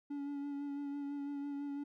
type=tone with vibrato; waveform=triangle; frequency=284.2 Hz; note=C#4; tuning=43 cents sharp; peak=-36 dBFS; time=0.1-1.84 s; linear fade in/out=10 ms; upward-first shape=sine; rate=6 Hz; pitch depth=21 cents each way; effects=none